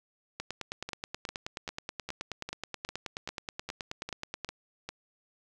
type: two click trains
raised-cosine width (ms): 0.2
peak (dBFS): -20 / -18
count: 11 / 39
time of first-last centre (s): 0.89-4.89 / 0.4-4.447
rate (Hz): 2.5 / 9.39
effects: none